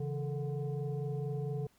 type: tone with frequency modulation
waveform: sine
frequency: 136.8 Hz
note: C#3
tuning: 23 cents flat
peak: -33 dBFS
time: 0-1.67 s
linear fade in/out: 5 ms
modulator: 298 Hz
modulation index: 1
effects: pink hiss -69 dBFS RMS until 1.78 s